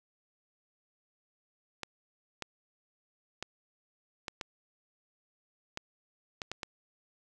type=clicks; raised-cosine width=0.2 ms; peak=-19 dBFS; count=9; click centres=1.833 / 2.423 / 3.426 / 4.282 / 4.412 / 5.774 / 6.418 / 6.516 / 6.632 s; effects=none